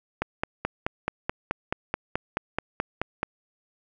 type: click train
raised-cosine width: 0.5 ms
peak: -10 dBFS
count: 15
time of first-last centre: 0.22-3.231 s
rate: 4.65 Hz
effects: none